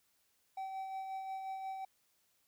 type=tone with tremolo; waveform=triangle; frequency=768 Hz; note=G5; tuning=36 cents flat; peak=-36 dBFS; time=0.57-1.85 s; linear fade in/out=5 ms; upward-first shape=sine; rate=5.6 Hz; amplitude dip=35%; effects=white hiss -75 dBFS RMS until 2.47 s